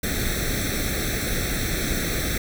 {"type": "noise with comb filter", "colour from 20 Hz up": "pink", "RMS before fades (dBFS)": -25, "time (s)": [0.03, 2.38], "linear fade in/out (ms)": 5, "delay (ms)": 0.51, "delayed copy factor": 0.9, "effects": []}